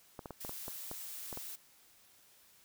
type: clicks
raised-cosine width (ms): 1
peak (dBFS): -29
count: 9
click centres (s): 0.192 / 0.258 / 0.307 / 0.449 / 0.494 / 0.681 / 0.914 / 1.328 / 1.374
type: noise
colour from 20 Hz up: blue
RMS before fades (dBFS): -45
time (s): 0.4-1.56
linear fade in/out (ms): 10
effects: white hiss -64 dBFS RMS until 2.64 s